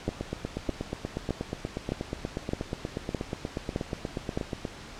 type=two click trains; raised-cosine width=2 ms; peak=-17 / -14 dBFS; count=39 / 8; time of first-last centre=0.09-4.652 / 0.08-4.374 s; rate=8.33 / 1.63 Hz; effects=pink hiss -44 dBFS RMS until 4.99 s + low-pass 6000 Hz 12 dB/octave